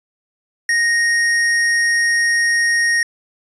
square tone, 1864.7 Hz, A#6, in tune, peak -14 dBFS, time 0.69-3.03 s, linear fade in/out 2 ms, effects resampled to 22050 Hz

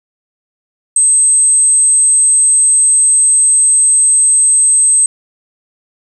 sine tone, 8250 Hz, C9, 25 cents flat, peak -6 dBFS, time 0.96-5.06 s, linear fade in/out 2 ms, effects none

